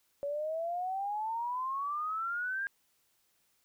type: exponential sweep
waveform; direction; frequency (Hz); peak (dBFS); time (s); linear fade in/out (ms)
sine; up; 561 to 1625; -32; 0.23-2.67; 0
effects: white hiss -73 dBFS RMS until 3.64 s